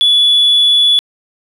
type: tone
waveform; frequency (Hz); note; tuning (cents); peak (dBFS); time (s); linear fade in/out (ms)
sine; 3426; A7; -47; -5; 0.01-0.99; 0
effects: tanh soft clip ceiling -4 dBFS + 7-bit